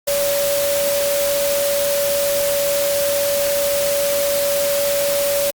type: tone in noise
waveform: sine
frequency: 569 Hz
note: C#5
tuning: 45 cents sharp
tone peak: -17 dBFS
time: 0.07-5.51 s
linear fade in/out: 10 ms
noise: white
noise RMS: -23 dBFS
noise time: 0.07-5.51 s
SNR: +3 dB
effects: Opus 48 kbps